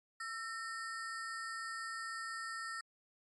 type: ring-modulated tone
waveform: square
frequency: 1583 Hz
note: G6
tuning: 17 cents sharp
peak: -38 dBFS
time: 0.2-2.81 s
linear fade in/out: 5 ms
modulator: 246 Hz
effects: MP3 48 kbps